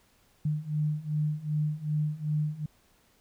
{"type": "beating tone pair", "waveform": "sine", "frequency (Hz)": [150, 152.6], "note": ["D3", "D#3"], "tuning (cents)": [37, -33], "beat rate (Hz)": 2.6, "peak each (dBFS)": [-31, -29], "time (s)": [0.45, 2.66], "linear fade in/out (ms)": 5, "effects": ["pink hiss -65 dBFS RMS until 3.2 s"]}